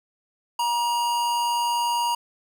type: tone with amplitude modulation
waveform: square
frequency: 950 Hz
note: A#5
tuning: 33 cents sharp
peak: -21 dBFS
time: 0.59-2.15 s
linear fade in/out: 5 ms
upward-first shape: sine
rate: 236 Hz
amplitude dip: 25%
effects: none